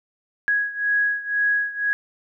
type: beating tone pair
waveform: sine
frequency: 1661.2 / 1663.2 Hz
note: G#6 / G#6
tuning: 0 / +2 cents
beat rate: 2 Hz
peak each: -21 / -24 dBFS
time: 0.48-1.93 s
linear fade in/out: 0 ms
effects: none